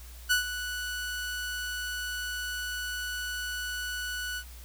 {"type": "tone with ADSR envelope", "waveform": "sawtooth", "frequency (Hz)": 1480, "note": "F#6", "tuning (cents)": 0, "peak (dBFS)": -17, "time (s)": [0.29, 4.44], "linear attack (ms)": 23, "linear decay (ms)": 120, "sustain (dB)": -12, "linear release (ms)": 67, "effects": ["added 60 Hz sine -44 dBFS peak until 4.64 s", "white hiss -52 dBFS RMS until 4.64 s"]}